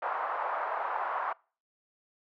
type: band-pass noise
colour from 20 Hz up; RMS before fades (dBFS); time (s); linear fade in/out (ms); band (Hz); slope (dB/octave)
white; -33; 0.02-1.33; 5; 670 to 1200; 24
effects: noise-tail reverb RT60 0.4 s tail -26 dB re dry